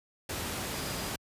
sine tone in noise, 4882 Hz, D#8, 34 cents flat, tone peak -46 dBFS, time 0.73-1.1 s, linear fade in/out 5 ms, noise pink, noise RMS -35 dBFS, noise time 0.29-1.16 s, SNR -14 dB, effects high-pass 60 Hz 12 dB/octave + resampled to 32000 Hz

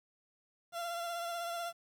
30% pulse tone with vibrato, 685 Hz, F5, 34 cents flat, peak -34 dBFS, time 0.72-1.73 s, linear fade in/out 50 ms, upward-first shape triangle, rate 16 Hz, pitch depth 32 cents each way, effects 11-bit

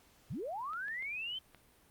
sine linear sweep, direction up, 87.31 to 3136 Hz, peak -37 dBFS, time 0.3-1.39 s, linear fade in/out 10 ms
clicks, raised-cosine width 0.3 ms, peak -38 dBFS, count 4, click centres 0.734 / 0.883 / 1.025 / 1.547 s
effects pink hiss -65 dBFS RMS until 1.9 s + Opus 48 kbps

